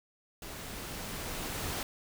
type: noise with level ramp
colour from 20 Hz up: pink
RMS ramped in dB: -44 to -35 dBFS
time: 0.42-1.83 s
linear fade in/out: 2 ms
effects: none